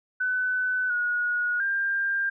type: tone with pitch steps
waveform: sine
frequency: 1505 / 1451 / 1595 Hz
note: F#6 / F#6 / G6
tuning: +29 / -34 / +30 cents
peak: -23 dBFS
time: 0.2-2.3 s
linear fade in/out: 10 ms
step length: 700 ms
effects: none